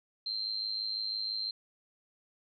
sine tone with amplitude modulation, 4140 Hz, C8, 19 cents flat, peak -29 dBFS, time 0.26-1.51 s, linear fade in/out 5 ms, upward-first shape sine, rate 106 Hz, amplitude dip 75%, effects none

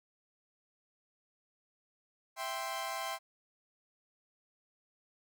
sawtooth chord, C major, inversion first, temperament equal, 659.3 / 784 / 1046.5 Hz, E5 / G5 / C6, 0 / 0 / 0 cents, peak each -38 / -37 / -36 dBFS, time 2.36-3.19 s, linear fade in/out 50 ms, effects none

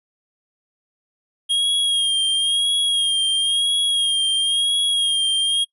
square tone with vibrato, 3251 Hz, G#7, 38 cents flat, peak -17 dBFS, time 1.49-5.65 s, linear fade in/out 20 ms, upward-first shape sine, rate 0.98 Hz, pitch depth 41 cents each way, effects noise-tail reverb RT60 0.1 s tail -25 dB re dry + resampled to 24000 Hz

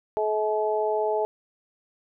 harmonic tone, 214.1 Hz, A3, 47 cents flat, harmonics 2 / 3 / 4, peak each -25 / -27 / -28 dBFS, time 0.17-1.25 s, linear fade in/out 0 ms, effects none

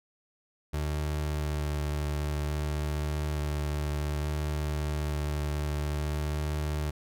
30% pulse tone with vibrato, 74.6 Hz, D2, 28 cents sharp, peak -26 dBFS, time 0.73-6.91 s, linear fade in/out 10 ms, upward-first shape square, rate 0.57 Hz, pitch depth 11 cents each way, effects none

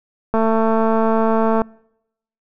click train, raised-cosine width 1 ms, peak -5 dBFS, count 286, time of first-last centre 0.34-1.618 s, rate 223 Hz, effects noise-tail reverb RT60 0.8 s tail -26 dB re dry

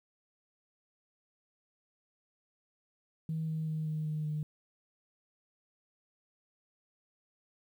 sine tone with pitch steps, 159.7 / 158.14 / 156.59 / 155.06 / 153.55 / 152.05 Hz, D#3 / D#3 / D#3 / D#3 / D#3 / D#3, +45 / +28 / +11 / -6 / -23 / -40 cents, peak -31 dBFS, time 3.29-4.43 s, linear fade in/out 2 ms, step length 190 ms, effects tanh soft clip ceiling -27 dBFS + 11-bit

